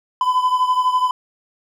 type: beating tone pair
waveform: triangle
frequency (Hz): 1006 / 1018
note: B5 / C6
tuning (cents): +32 / -48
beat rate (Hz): 12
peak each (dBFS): -14 / -19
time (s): 0.21-1.11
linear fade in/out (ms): 2
effects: none